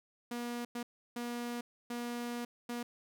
sawtooth tone bursts at uneven times, 239.7 Hz, A#3, 48 cents sharp, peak -33 dBFS, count 5, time 0.31-0.65 / 0.75-0.83 / 1.16-1.61 / 1.9-2.45 / 2.69-2.83 s, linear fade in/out 5 ms, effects none

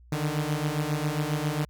sawtooth beating tone pair, 146.83 / 154.23 Hz, D3 / D#3, 0 / -15 cents, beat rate 7.4 Hz, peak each -25 dBFS, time 0.12-1.65 s, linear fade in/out 5 ms, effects added 60 Hz sine -50 dBFS peak until 1.69 s

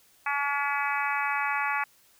harmonic tone, 284.3 Hz, C#4, 44 cents sharp, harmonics 3 / 4 / 5 / 6 / 7 / 8 / 9, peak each -31 / -32 / -33 / -34 / -34 / -35 / -36 dBFS, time 0.26-1.84 s, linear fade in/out 5 ms, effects white hiss -61 dBFS RMS until 2.19 s

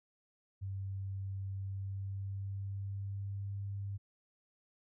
sine tone with pitch glide, 97.1 to 99.54 Hz, G2 to G2, -16 to +27 cents, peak -37 dBFS, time 0.61-3.98 s, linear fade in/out 20 ms, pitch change +43 cents, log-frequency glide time 1.56-3.56 s, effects none

